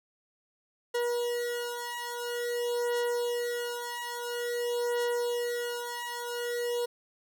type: beating tone pair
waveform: 40% pulse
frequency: 480 / 480.49 Hz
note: B4 / B4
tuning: -49 / -48 cents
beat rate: 0.49 Hz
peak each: -32 / -32 dBFS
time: 0.94-6.86 s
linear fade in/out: 10 ms
effects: none